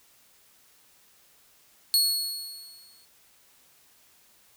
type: tone with exponential decay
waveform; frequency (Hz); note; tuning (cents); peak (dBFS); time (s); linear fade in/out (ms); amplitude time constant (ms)
sawtooth; 4351; C#8; -33; -15; 1.94-3.05; 0; 240
effects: white hiss -60 dBFS RMS until 4.56 s